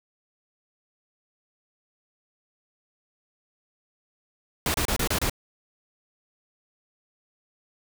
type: noise bursts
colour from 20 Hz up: pink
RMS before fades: -25 dBFS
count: 6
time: 4.66-5.297 s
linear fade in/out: 2 ms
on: 82 ms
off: 29 ms
effects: none